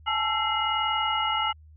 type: tone cluster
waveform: sine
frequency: 839 / 880 / 1339 / 2083 / 2892 Hz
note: G#5 / A5 / E6 / C7 / F#7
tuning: +17 / 0 / +27 / -8 / -40 cents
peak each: -32 / -29 / -28 / -33 / -29 dBFS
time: 0.06-1.53 s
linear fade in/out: 20 ms
effects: added 77 Hz sine -48 dBFS peak until 1.76 s